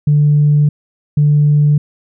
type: tone pair in turn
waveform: sine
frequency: 147.6 / 147.6 Hz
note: D3 / D3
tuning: +9 / +9 cents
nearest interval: unison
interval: 0 cents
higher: neither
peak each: -6 dBFS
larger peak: neither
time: 0.07-0.69 / 1.17-1.78 s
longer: first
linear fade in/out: 5 ms
effects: tanh soft clip ceiling -3 dBFS